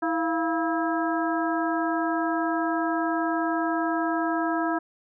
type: harmonic tone with a mistuned harmonic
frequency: 325 Hz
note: E4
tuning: 24 cents flat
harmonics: 1 / 2 / 3 / 4 / 5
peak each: -26 / -29 / -31 / -32 / -33 dBFS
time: 0.02-4.79 s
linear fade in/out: 10 ms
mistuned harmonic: 2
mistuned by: +100 cents
effects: none